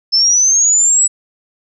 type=linear sweep; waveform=sine; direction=up; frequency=5230 to 7902 Hz; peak=-8 dBFS; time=0.12-1.08 s; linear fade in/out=20 ms; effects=none